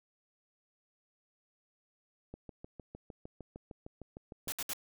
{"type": "click train", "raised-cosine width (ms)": 2, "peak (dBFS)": -32, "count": 15, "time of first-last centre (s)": [2.34, 4.474], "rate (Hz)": 6.56}
{"type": "noise bursts", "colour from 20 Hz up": "white", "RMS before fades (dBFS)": -37, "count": 3, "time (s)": [4.48, 4.733], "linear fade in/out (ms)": 0, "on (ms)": 41, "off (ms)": 65}
{"effects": []}